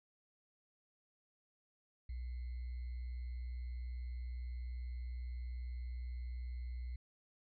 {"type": "tone with sample-and-hold", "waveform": "sine", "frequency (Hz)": 61.2, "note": "B1", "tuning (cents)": -15, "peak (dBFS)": -40, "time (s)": [2.09, 6.96], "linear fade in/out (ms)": 5, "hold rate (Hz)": 2100, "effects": ["resampled to 11025 Hz"]}